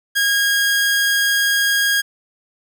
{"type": "tone", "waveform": "sawtooth", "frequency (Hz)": 1633, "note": "G#6", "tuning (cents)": -30, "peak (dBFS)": -11, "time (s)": [0.15, 2.02], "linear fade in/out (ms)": 20, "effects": []}